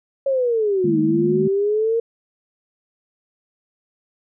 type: linear two-way sweep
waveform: sine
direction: down then up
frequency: 554.4 to 310 to 464.8 Hz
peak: -16 dBFS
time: 0.26-2 s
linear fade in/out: 5 ms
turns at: 0.99 s
type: chord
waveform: sine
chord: D# suspended fourth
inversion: none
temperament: equal with one note detuned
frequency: 155.56 / 207.7 / 227.1 Hz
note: D#3 / G#3 / A#3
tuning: 0 / 0 / -45 cents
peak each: -24 dBFS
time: 0.84-1.48 s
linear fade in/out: 5 ms
effects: none